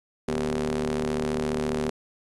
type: ring-modulated tone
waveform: sawtooth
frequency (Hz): 74.7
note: D2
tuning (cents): +30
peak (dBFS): -18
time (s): 0.28-1.9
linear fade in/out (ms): 5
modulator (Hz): 316
effects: resampled to 24000 Hz + 9-bit